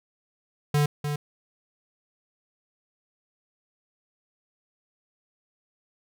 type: tone with echo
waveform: square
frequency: 146.83 Hz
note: D3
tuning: in tune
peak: -20 dBFS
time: 0.74-0.86 s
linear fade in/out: 5 ms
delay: 300 ms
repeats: 1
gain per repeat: -7 dB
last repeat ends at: 1.16 s
effects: none